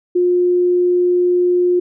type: tone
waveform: sine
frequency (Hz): 356.5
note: F4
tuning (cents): +36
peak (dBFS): -11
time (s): 0.15-1.8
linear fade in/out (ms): 10
effects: none